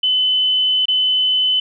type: tone with dropouts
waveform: sine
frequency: 3024 Hz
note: F#7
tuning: 37 cents sharp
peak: -13 dBFS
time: 0.03-1.6 s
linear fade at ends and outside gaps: 5 ms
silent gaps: 0.856-0.882 s
effects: none